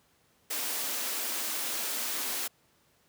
white high-pass noise, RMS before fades -33 dBFS, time 0.5-2.48 s, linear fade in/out 10 ms, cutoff 220 Hz, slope 48 dB/octave, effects pink hiss -67 dBFS RMS until 3.08 s + high-pass 80 Hz 12 dB/octave

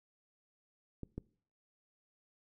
clicks, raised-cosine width 3 ms, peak -29 / -27 dBFS, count 2, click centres 1.033 / 1.18 s, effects noise-tail reverb RT60 0.5 s tail -22 dB re dry

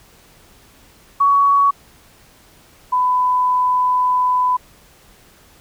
sine tone pair in turn, 1123 / 1000.5 Hz, C#6 / B5, +22 / +22 cents, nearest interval major second, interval 200 cents, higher first, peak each -10 / -13 dBFS, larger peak first, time 1.2-1.71 / 2.92-4.57 s, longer second, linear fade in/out 10 ms, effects pink hiss -49 dBFS RMS until 5.6 s

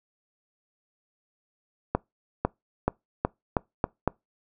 accelerating click train, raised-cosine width 1 ms, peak -8 dBFS, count 7, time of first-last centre 1.95-4.077 s, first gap 500 ms, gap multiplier 0.86, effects noise-tail reverb RT60 0.2 s tail -25 dB re dry

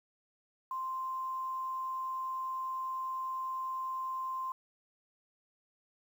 sine tone, 1045 Hz, C6, 2 cents flat, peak -34 dBFS, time 0.71-4.52 s, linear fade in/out 2 ms, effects 10-bit

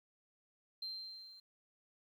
sine tone with level ramp, 4146 Hz, C8, 17 cents flat, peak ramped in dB -38 to -55 dBFS, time 0.82-1.4 s, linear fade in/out 5 ms, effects tanh soft clip ceiling -35 dBFS + 12-bit

